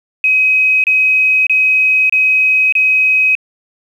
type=tone bursts; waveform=sine; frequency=2532 Hz; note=D#7; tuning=30 cents sharp; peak=-8 dBFS; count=5; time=0.24-3.352 s; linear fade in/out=2 ms; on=600 ms; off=28 ms; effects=7-bit